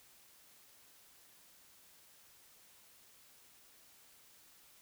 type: silence
effects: white hiss -63 dBFS RMS until 4.81 s